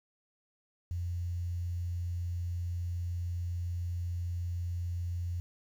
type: tone with quantisation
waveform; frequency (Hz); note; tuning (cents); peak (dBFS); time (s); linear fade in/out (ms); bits
sine; 87.31; F2; 0; -32; 0.91-5.4; 0; 10
effects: none